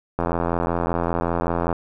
click train, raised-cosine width 1 ms, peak -8 dBFS, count 132, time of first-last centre 0.19-1.728 s, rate 85.2 Hz, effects none

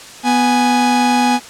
45% pulse tone pair together, 246.9 / 830.6 Hz, B3 / G#5, 0 / 0 cents, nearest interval octave + major sixth, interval 2100 cents, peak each -14 dBFS, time 0.23-1.4 s, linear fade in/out 50 ms, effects white hiss -35 dBFS RMS until 1.49 s + low-pass 8000 Hz 12 dB/octave

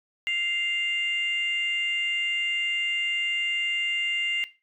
sine tone pair together, 2093 / 2794 Hz, C7 / F7, 0 / 0 cents, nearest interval perfect fourth, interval 500 cents, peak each -26 dBFS, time 0.27-4.44 s, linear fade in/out 0 ms, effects noise-tail reverb RT60 0.3 s tail -17 dB re dry + tanh soft clip ceiling -18 dBFS

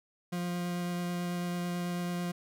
40% pulse tone with vibrato, 175.8 Hz, F3, 12 cents sharp, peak -31 dBFS, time 0.32-2.32 s, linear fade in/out 10 ms, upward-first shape sine, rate 9.1 Hz, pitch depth 9 cents each way, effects none

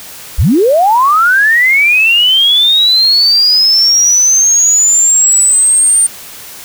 sine linear sweep, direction up, 38.38 to 8930 Hz, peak -5 dBFS, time 0.38-6.07 s, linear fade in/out 10 ms, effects white hiss -30 dBFS RMS until 6.64 s

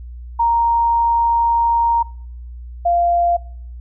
sine tone pair in turn, 932.3 / 693.2 Hz, A#5 / F5, 0 / -13 cents, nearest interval perfect fourth, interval 513 cents, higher first, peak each -12 dBFS, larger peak neither, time 0.39-2.03 / 2.85-3.37 s, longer first, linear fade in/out 10 ms, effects noise-tail reverb RT60 0.7 s tail -25 dB re dry + added 60 Hz sine -30 dBFS peak until 3.8 s

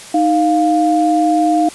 sine tone pair together, 311.1 / 701.2 Hz, D#4 / F5, 0 / +7 cents, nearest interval octave + major second, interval 1407 cents, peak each -13 dBFS, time 0.14-1.69 s, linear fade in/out 5 ms, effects white hiss -34 dBFS RMS until 1.74 s + resampled to 24000 Hz

